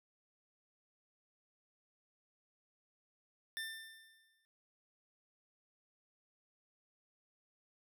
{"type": "tone with exponential decay", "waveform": "25% pulse", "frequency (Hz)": 1790, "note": "A6", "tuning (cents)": 29, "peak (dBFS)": -34, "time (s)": [3.57, 4.45], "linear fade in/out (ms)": 0, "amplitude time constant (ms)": 190, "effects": []}